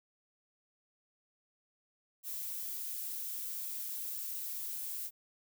violet noise, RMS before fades -40 dBFS, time 2.23-5.11 s, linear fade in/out 50 ms, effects none

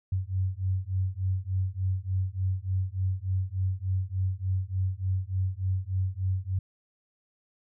sine beating tone pair, 92.5 / 95.9 Hz, F#2 / G2, 0 / -37 cents, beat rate 3.4 Hz, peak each -29 / -29 dBFS, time 0.12-6.59 s, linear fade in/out 5 ms, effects none

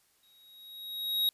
square tone with exponential growth, 3797 Hz, A#7, 31 cents sharp, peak -24 dBFS, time 0.23-1.29 s, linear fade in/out 1 ms, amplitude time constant 230 ms, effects white hiss -69 dBFS RMS until 1.33 s + resampled to 32000 Hz

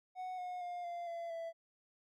triangle tone with pitch steps, 739 / 723.4 / 708.1 / 693.1 / 678.4 / 664.1 Hz, F#5 / F#5 / F5 / F5 / E5 / E5, -2 / -39 / +24 / -13 / +50 / +13 cents, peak -38 dBFS, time 0.15-1.53 s, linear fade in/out 50 ms, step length 230 ms, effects none

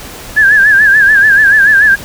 sine tone with vibrato, 1661.2 Hz, G#6, in tune, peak -3 dBFS, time 0.36-1.96 s, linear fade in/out 20 ms, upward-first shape sine, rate 6.9 Hz, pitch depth 96 cents each way, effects pink hiss -28 dBFS RMS until 2.04 s

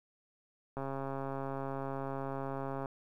click train, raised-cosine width 1 ms, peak -25 dBFS, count 285, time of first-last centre 0.77-2.858 s, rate 136 Hz, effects 11-bit

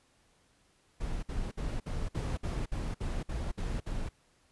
brown noise bursts, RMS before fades -34 dBFS, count 11, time 1-4.09 s, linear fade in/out 10 ms, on 230 ms, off 56 ms, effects pink hiss -68 dBFS RMS until 4.51 s + resampled to 24000 Hz

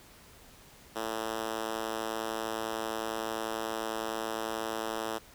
5% pulse tone with high-pass filter, 111.1 Hz, A2, 17 cents sharp, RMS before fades -35 dBFS, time 0.95-5.19 s, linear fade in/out 20 ms, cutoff 330 Hz, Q 1.2, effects pink hiss -55 dBFS RMS until 5.34 s

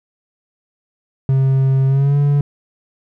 triangle tone with pitch glide, 133.9 to 143.51 Hz, C3 to D3, +40 to -40 cents, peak -9 dBFS, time 1.29-2.41 s, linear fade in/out 2 ms, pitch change +120 cents, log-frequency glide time 1.87-2.17 s, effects none

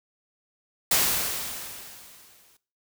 white noise with exponential decay, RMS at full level -20 dBFS, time 0.91-2.57 s, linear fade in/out 5 ms, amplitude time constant 360 ms, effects noise-tail reverb RT60 0.4 s tail -19 dB re dry

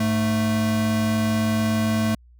square tone pair together, 103.83 / 220 Hz, G#2 / A3, 0 / 0 cents, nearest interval octave + minor second, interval 1300 cents, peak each -26 / -21 dBFS, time 0-2.15 s, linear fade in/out 5 ms, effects added 60 Hz sine -48 dBFS peak until 2.39 s

